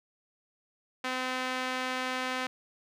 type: tone with band-pass filter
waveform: sawtooth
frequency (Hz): 256.3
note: C4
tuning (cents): -36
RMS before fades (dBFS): -33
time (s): 1.04-2.47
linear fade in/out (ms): 5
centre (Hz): 2000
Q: 0.76
effects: none